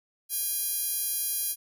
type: tone with high-pass filter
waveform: 10% pulse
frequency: 811 Hz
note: G#5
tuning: 41 cents flat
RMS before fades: -30 dBFS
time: 0.29-1.56 s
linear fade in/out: 50 ms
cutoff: 9100 Hz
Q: 2.1
effects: none